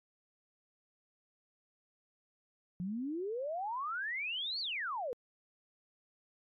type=exponential two-way sweep; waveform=sine; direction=up then down; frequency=171.8 to 4637 to 456.4 Hz; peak=-35 dBFS; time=2.8-5.13 s; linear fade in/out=0 ms; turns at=4.6 s; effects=AAC 48 kbps